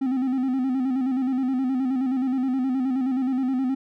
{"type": "tone with vibrato", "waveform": "triangle", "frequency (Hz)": 260, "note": "C4", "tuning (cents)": -11, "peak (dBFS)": -19, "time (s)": [0.01, 3.75], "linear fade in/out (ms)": 10, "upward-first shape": "square", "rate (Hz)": 9.5, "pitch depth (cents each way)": 56, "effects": []}